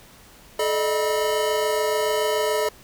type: tone cluster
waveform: square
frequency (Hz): 431.6 / 604 / 631 / 973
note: A4 / D5 / D#5 / B5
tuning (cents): -33 / +48 / +24 / -26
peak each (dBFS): -24 / -26 / -33 / -29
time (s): 0.59-2.69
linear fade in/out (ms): 5
effects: pink hiss -49 dBFS RMS until 2.83 s